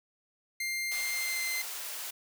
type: tone with pitch glide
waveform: sawtooth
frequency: 2100 to 2076 Hz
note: C7 to C7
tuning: +6 to -14 cents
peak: -28 dBFS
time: 0.6-1.62 s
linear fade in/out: 5 ms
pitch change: -20 cents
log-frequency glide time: 1.15-1.46 s
type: high-pass noise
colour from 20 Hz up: white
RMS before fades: -39 dBFS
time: 0.91-2.11 s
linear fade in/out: 10 ms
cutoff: 600 Hz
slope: 12 dB/octave
effects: none